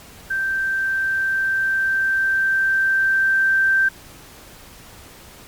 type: tone with level ramp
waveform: sine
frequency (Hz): 1565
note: G6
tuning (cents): -3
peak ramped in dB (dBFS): -19 to -13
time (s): 0.3-3.89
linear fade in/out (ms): 10
effects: pink hiss -43 dBFS RMS until 5.47 s + MP3 96 kbps